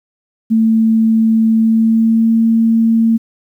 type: tone with pitch glide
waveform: sine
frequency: 223.2 to 226.6 Hz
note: A3 to A#3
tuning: +25 to -49 cents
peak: -8 dBFS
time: 0.5-3.18 s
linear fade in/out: 20 ms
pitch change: +26 cents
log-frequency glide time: 1.55-2.38 s
effects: 8-bit